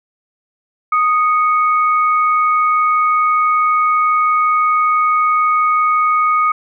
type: tone pair together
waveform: sine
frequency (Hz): 1242.3 / 2217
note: D#6 / C#7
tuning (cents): -3 / 0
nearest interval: minor seventh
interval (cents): 1003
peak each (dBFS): -11 / -22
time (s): 0.92-6.52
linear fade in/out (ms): 5
effects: none